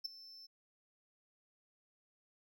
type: tone with ADSR envelope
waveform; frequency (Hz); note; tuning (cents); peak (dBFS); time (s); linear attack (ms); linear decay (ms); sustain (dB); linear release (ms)
triangle; 5310; E8; +12; -33; 0.04-0.47; 15; 10; -18; 16
effects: none